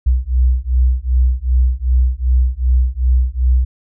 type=beating tone pair; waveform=sine; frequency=61.5 / 64.1 Hz; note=B1 / C2; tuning=-7 / -35 cents; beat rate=2.6 Hz; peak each=-14 dBFS; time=0.06-3.65 s; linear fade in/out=10 ms; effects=none